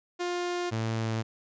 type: tone pair in turn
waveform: sawtooth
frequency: 353.1 / 112.22 Hz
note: F4 / A2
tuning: +19 / +35 cents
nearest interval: octave + minor sixth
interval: 1984 cents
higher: first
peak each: -25 / -24 dBFS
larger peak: second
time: 0.19-0.71 / 0.71-1.23 s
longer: neither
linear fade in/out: 20 ms
effects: resampled to 16000 Hz